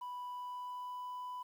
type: tone with pitch glide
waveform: sine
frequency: 987.8 to 995.2 Hz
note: B5 to B5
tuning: 0 to +13 cents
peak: -38 dBFS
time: 0.01-1.43 s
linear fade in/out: 10 ms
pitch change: +13 cents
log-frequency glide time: 0.26-1.25 s
effects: tanh soft clip ceiling -40 dBFS + 11-bit